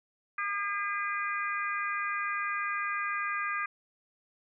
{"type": "harmonic tone", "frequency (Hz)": 404.7, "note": "G#4", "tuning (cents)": -45, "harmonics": [3, 4, 5, 6], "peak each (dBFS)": [-33, -35, -37, -39], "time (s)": [0.38, 3.66], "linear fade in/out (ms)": 5, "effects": []}